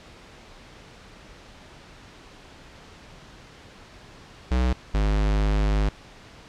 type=tone pair in turn; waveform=square; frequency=62.6 / 51.31 Hz; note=B1 / G#1; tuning=+24 / -20 cents; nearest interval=minor third; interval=344 cents; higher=first; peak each=-20 dBFS; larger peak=neither; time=4.51-4.73 / 4.94-5.89 s; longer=second; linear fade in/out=5 ms; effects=pink hiss -47 dBFS RMS until 6.48 s + low-pass 5000 Hz 12 dB/octave